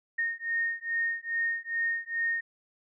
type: beating tone pair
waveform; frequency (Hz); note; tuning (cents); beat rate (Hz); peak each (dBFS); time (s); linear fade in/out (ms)
sine; 1844 / 1846.4; A#6 / A#6; -19 / -17; 2.4; -31; 0.18-2.41; 10
effects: none